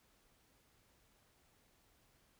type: silence
effects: pink hiss -72 dBFS RMS until 2.39 s